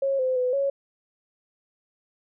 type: tone with pitch steps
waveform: sine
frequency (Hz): 546 / 515 / 502 / 554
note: C#5 / C5 / B4 / C#5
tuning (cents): -26 / -28 / +28 / -1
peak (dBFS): -21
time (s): 0.02-0.7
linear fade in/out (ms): 5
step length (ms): 170
effects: none